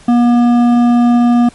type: tone with hard clipping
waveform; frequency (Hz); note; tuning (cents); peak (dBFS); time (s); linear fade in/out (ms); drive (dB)
triangle; 240; B3; -49; -8; 0.08-1.49; 5; 13
effects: pink hiss -42 dBFS RMS until 1.54 s + MP3 48 kbps